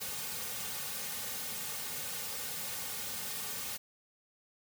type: noise with comb filter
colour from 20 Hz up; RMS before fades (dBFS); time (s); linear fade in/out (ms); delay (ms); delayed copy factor
white; -39; 0-3.78; 20; 3; -0.9
effects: none